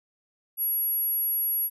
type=tone; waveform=sine; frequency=11390 Hz; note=F9; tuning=33 cents sharp; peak=-22 dBFS; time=0.57-1.7 s; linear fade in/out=50 ms; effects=tanh soft clip ceiling -21 dBFS